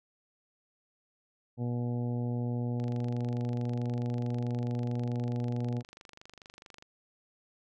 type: harmonic tone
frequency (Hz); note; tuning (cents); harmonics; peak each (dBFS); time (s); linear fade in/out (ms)
120.9; B2; -36; 1 / 2 / 3 / 4 / 5 / 6 / 7; -31 / -35 / -45 / -43 / -49 / -50 / -52; 1.57-5.83; 50
type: click train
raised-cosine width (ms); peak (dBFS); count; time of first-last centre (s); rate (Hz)
0.2; -32; 100; 2.8-6.824; 24.6
effects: none